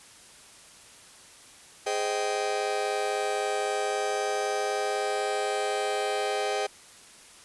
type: chord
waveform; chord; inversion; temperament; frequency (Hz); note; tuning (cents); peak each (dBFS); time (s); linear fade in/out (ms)
45% pulse; Ab major seventh; none; just; 415.3 / 519.1 / 623 / 778.7; Ab4 / C5 / Eb5 / G5; 0 / -14 / +2 / -12; -31 / -34 / -34 / -31; 1.86-6.67; 10
effects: white hiss -51 dBFS RMS until 7.44 s + resampled to 24000 Hz